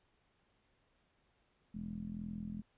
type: tone with low-pass filter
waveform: 10% pulse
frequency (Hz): 42.24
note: E1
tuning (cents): +43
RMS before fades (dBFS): -43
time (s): 1.74-2.62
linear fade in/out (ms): 10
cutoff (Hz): 210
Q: 6.5
effects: pink hiss -75 dBFS RMS until 2.77 s + resampled to 8000 Hz